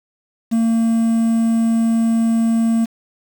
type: tone with quantisation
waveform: triangle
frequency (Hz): 227.7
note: A#3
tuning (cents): -40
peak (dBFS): -11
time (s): 0.51-2.86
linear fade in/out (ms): 20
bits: 6
effects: none